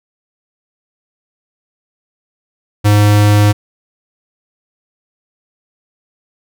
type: tone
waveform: square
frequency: 103.83 Hz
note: G#2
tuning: in tune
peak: -7 dBFS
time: 2.84-3.53 s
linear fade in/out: 20 ms
effects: none